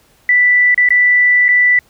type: tone with dropouts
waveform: sine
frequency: 1975.5 Hz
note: B6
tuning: in tune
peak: -7 dBFS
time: 0.29-1.79 s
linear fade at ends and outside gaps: 2 ms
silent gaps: 0.745-0.777 / 0.889-0.905 / 1.483-1.488 s
effects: pink hiss -52 dBFS RMS until 1.89 s